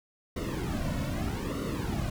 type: noise with flanger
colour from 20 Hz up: brown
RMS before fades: -32 dBFS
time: 0.36-2.1 s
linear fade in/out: 5 ms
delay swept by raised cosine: 1.2 to 2.5 ms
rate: 0.8 Hz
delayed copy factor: -1
effects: none